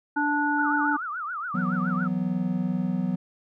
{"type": "harmonic tone", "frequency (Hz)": 293, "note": "D4", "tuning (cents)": -4, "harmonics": [1, 3, 5], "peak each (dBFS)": [-26, -26, -26], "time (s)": [0.16, 0.97], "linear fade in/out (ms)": 10}
{"type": "tone with vibrato", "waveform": "sine", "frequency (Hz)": 1318.5, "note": "E6", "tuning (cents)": 0, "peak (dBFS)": -29, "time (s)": [0.58, 2.08], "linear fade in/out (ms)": 10, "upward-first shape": "triangle", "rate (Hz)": 7.1, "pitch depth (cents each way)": 250}
{"type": "chord", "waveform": "triangle", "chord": "E suspended second", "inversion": "none", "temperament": "just", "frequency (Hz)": [164.81, 185.42, 247.2], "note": ["E3", "F#3", "B3"], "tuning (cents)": [0, 4, 2], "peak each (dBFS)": [-29, -24, -28], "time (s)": [1.54, 3.16], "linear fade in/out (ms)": 10}
{"effects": []}